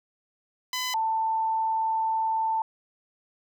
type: tone pair in turn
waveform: 10% pulse / sine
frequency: 1008 / 889.1 Hz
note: B5 / A5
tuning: +35 / +18 cents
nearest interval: major second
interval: 217 cents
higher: first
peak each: -19 / -23 dBFS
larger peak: first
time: 0.73-0.94 / 0.94-2.62 s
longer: second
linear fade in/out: 2 ms
effects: none